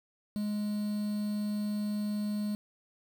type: tone with quantisation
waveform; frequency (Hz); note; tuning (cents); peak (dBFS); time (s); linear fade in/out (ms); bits
triangle; 208.7; G#3; +9; -28; 0.36-2.55; 0; 8
effects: none